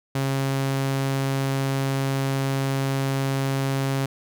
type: tone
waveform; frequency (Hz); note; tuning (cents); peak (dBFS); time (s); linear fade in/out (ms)
sawtooth; 135.8; C#3; -35; -18; 0.15-4.06; 5
effects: none

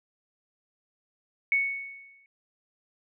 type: tone with exponential decay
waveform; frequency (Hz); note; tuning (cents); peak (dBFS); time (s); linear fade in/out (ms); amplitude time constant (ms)
sine; 2217; C#7; 0; -19; 1.52-2.26; 1; 160
effects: none

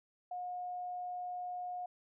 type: tone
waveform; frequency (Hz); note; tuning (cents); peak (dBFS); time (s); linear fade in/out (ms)
sine; 720; F#5; -47; -38; 0.31-1.86; 5
effects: none

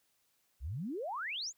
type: exponential sweep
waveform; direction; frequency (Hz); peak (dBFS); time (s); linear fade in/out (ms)
sine; up; 56 to 7480; -36; 0.6-1.53; 50
effects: white hiss -75 dBFS RMS until 1.57 s

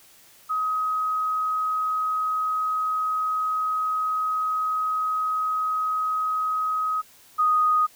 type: tone pair in turn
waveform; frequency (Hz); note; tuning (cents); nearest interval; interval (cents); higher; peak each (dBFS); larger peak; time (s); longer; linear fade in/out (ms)
sine; 1264 / 1243.7; D#6 / D#6; +27 / -1; unison; 28; first; -22 / -17; second; 0.49-7.02 / 7.38-7.87; first; 20
effects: white hiss -53 dBFS RMS until 7.95 s

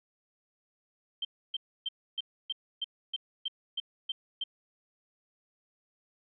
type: tone bursts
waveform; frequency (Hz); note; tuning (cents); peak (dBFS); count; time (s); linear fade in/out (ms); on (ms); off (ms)
sine; 3136; G7; 0; -30; 11; 1.22-4.439; 5; 29; 290
effects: none

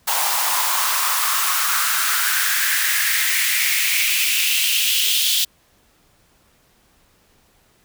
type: noise with high-pass filter sweep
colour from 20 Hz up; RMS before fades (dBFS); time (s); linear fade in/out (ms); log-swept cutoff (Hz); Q
white; -19; 0.07-5.45; 10; 820 to 3400; 3.9
effects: pink hiss -58 dBFS RMS until 7.84 s

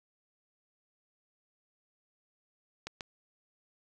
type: clicks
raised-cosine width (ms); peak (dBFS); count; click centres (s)
0.2; -21; 2; 2.87 / 3.008
effects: none

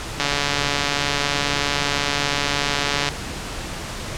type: click train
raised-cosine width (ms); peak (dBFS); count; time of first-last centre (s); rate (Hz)
0.2; -3; 414; 0.2-3.088; 143
effects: pink hiss -30 dBFS RMS until 4.17 s + low-pass 8000 Hz 12 dB/octave

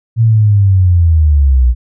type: linear sweep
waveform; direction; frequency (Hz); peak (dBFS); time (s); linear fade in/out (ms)
sine; down; 116.54 to 58.27; -5; 0.16-1.75; 50
effects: none

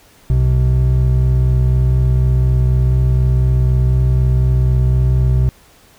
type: tone pair together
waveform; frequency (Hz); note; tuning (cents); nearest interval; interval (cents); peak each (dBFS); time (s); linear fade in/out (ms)
triangle; 63.1 / 127.15; B1 / C3; +38 / -49; octave; 1213; -11; 0.3-5.49; 0
effects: pink hiss -48 dBFS RMS until 5.98 s

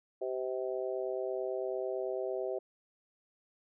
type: harmonic tone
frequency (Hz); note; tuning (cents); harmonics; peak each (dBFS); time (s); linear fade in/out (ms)
129; C3; -24; 3 / 4 / 5 / 6; -36 / -38 / -38 / -49; 0.21-2.59; 10
effects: none

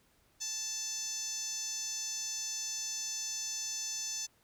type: tone with band-pass filter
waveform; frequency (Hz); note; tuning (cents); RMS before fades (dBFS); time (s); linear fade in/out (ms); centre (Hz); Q
10% pulse; 880; A5; 0; -38; 0.4-4.27; 20; 6500; 6.5
effects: pink hiss -69 dBFS RMS until 4.43 s

